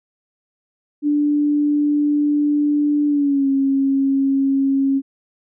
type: tone with pitch glide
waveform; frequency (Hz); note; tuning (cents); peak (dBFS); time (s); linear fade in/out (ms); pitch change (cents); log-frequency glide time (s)
sine; 293.7 to 272.5; D4 to C#4; 0 to -29; -14; 1.02-5.02; 50; -129; 3.07-3.48
effects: none